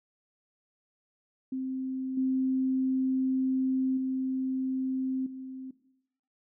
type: tone with level steps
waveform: sine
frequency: 261.6 Hz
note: C4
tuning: in tune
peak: -30 / -24 / -27 / -37 dBFS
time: 1.52-5.71 s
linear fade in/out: 5 ms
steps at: 2.17 / 3.97 / 5.26 s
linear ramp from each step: 5 ms
effects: noise-tail reverb RT60 0.8 s tail -17 dB re dry